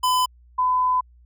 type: tone pair in turn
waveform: square / sine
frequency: 1008 / 1008 Hz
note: B5 / B5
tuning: +35 / +35 cents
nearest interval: unison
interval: 0 cents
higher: neither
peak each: -18 / -17 dBFS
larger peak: second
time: 0.03-0.26 / 0.58-1.01 s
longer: second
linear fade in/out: 10 ms
effects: added 60 Hz sine -49 dBFS peak until 1.25 s